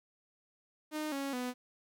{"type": "tone with pitch steps", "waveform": "sawtooth", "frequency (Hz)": [306.5, 276.2, 249], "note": ["D#4", "C#4", "B3"], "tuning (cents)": [-26, -6, 14], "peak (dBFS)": -31, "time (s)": [0.91, 1.54], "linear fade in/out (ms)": 50, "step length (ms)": 210, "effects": ["12-bit"]}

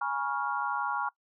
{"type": "chord", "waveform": "sine", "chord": "C# dominant seventh", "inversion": "second", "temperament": "equal with one note detuned", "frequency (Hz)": [830.6, 963, 1108.7, 1396.9], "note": ["G#5", "B5", "C#6", "E#6"], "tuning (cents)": [0, -44, 0, 0], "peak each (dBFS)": -34, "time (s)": [0.01, 1.09], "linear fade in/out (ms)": 5, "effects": ["noise-tail reverb RT60 0.1 s tail -22 dB re dry"]}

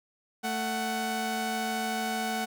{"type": "tone pair together", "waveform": "sawtooth", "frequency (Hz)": [221.7, 743.6], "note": ["A3", "F#5"], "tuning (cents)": [13, 8], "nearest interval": "octave + major sixth", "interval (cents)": 2095, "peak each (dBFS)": [-29, -27], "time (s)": [0.43, 2.46], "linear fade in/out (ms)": 20, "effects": []}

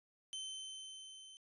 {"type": "tone with level ramp", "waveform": "sawtooth", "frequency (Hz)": 3081, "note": "G7", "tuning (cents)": -31, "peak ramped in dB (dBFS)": [-38, -51], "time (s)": [0.33, 1.37], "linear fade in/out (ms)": 0, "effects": ["resampled to 24000 Hz"]}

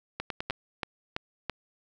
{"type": "two click trains", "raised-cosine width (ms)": 0.3, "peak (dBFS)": [-14, -16], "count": [4, 4], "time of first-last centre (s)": [[0.5, 1.497], [0.2, 0.507]], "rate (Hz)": [3.01, 9.76], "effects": []}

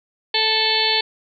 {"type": "harmonic tone", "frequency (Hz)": 439, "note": "A4", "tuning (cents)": -4, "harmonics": [1, 2, 4, 5, 6, 7, 8, 9, 10], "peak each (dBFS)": [-27, -25, -27, -27, -27, -25, -23, -27, -21], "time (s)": [0.34, 1.01], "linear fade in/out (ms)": 5, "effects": []}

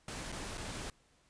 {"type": "noise with dropouts", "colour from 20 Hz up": "pink", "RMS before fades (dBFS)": -42, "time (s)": [0.08, 0.9], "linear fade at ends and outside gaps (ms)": 2, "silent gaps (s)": [[0.319, 0.324], [0.574, 0.578]], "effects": ["pink hiss -69 dBFS RMS until 1.29 s", "resampled to 22050 Hz"]}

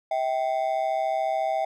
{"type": "ring-modulated tone", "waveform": "triangle", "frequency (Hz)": 712, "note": "F5", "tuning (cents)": 33, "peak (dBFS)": -18, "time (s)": [0.11, 1.65], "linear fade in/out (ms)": 5, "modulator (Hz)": 67, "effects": []}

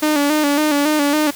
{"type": "tone with vibrato", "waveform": "sawtooth", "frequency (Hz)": 295.7, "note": "D4", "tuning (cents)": 12, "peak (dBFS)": -10, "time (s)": [0.02, 1.31], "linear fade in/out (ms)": 10, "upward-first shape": "square", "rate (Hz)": 3.6, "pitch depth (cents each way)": 54, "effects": ["white hiss -35 dBFS RMS until 1.35 s"]}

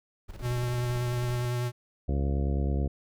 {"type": "noise with tremolo", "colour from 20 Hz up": "brown", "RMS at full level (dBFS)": -38, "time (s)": [0.28, 1.47], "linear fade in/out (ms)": 20, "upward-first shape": "square", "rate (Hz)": 18, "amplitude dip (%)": 65}
{"type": "tone with vibrato", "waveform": "square", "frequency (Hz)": 122.2, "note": "B2", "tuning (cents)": -18, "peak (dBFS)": -28, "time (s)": [0.41, 1.72], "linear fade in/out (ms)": 50, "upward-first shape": "triangle", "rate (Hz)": 10, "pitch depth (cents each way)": 20}
{"type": "harmonic tone", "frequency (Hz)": 69.3, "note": "C#2", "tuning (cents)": 0, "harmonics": [1, 2, 3, 4, 5, 6, 7, 8, 10], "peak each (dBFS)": [-26, -32, -36, -38, -40, -42, -43, -44, -46], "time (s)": [2.08, 2.88], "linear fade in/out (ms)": 10}
{"effects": []}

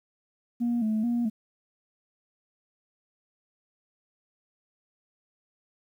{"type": "tone with vibrato", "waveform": "sine", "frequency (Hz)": 227.5, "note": "A#3", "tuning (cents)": -42, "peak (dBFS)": -22, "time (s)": [0.6, 1.3], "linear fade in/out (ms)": 20, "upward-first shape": "square", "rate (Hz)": 2.3, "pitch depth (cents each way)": 79, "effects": ["tanh soft clip ceiling -21 dBFS", "10-bit"]}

